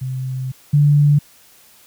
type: tone pair in turn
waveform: sine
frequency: 130 / 145.92 Hz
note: C3 / D3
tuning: -11 / -11 cents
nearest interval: major second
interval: 200 cents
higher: second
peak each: -21 / -9 dBFS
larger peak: second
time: 0.01-0.52 / 0.73-1.19 s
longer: first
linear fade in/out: 10 ms
effects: white hiss -49 dBFS RMS until 1.86 s

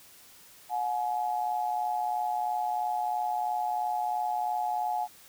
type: tone pair together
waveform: sine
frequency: 724 / 847 Hz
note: F#5 / G#5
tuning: -38 / +34 cents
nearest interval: minor third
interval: 272 cents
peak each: -30 / -30 dBFS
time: 0.69-5.08 s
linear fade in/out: 50 ms
effects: white hiss -54 dBFS RMS until 5.28 s

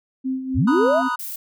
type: tone with tremolo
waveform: sine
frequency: 261.6 Hz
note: C4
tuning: in tune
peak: -20 dBFS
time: 0.24-1.09 s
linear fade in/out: 20 ms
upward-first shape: sine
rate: 3.9 Hz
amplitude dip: 60%
type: linear sweep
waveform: sine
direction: up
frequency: 46.25 to 731 Hz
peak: -15 dBFS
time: 0.54-1.03 s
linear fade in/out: 50 ms
type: chord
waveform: triangle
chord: B major seventh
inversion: third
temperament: equal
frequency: 932.3 / 987.8 / 1244.5 / 1480 Hz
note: A#5 / B5 / D#6 / F#6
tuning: 0 / 0 / 0 / 0 cents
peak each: -28 / -24 / -23 / -26 dBFS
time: 0.67-1.16 s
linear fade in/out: 10 ms
type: noise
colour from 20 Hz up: violet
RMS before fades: -31 dBFS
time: 1.19-1.36 s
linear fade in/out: 5 ms
effects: none

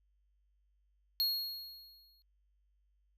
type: tone with exponential decay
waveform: square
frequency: 4300 Hz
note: C8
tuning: 47 cents sharp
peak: -28 dBFS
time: 1.2-2.22 s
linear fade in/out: 0 ms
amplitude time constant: 220 ms
effects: added 50 Hz sine -70 dBFS peak until 3.17 s

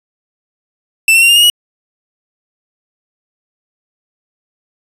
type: tone with pitch steps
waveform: 45% pulse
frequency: 2661 / 2709 / 2758 / 2808 / 2859 / 2910 Hz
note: E7 / E7 / F7 / F7 / F7 / F#7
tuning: +16 / +47 / -22 / +9 / +40 / -29 cents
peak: -5 dBFS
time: 1.08-1.5 s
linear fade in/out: 2 ms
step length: 70 ms
effects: resampled to 32000 Hz

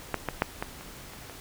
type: clicks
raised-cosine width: 0.5 ms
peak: -11 / -13 / -7 / -15 / -29 / -30 / -27 dBFS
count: 7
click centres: 0.143 / 0.287 / 0.421 / 0.625 / 0.81 / 1.135 / 1.297 s
effects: pink hiss -45 dBFS RMS until 1.4 s

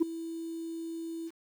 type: tone with ADSR envelope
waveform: sine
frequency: 329.6 Hz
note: E4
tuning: in tune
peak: -17 dBFS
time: 0-1.31 s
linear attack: 21 ms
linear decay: 10 ms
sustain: -18 dB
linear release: 40 ms
effects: tanh soft clip ceiling -19 dBFS + 9-bit

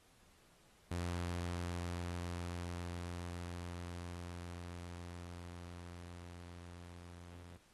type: tone with level ramp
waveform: sawtooth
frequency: 87.31 Hz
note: F2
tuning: in tune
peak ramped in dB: -33 to -48 dBFS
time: 0.91-7.57 s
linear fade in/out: 5 ms
effects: pink hiss -68 dBFS RMS until 7.73 s + AAC 32 kbps

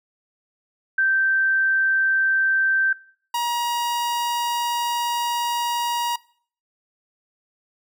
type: tone pair in turn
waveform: sine / 45% pulse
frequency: 1560 / 951.6 Hz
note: G6 / A#5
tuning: -9 / +35 cents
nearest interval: major sixth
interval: 856 cents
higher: first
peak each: -16 / -21 dBFS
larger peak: first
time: 0.98-2.93 / 3.34-6.16 s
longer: second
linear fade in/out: 5 ms
effects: noise-tail reverb RT60 0.5 s tail -21 dB re dry

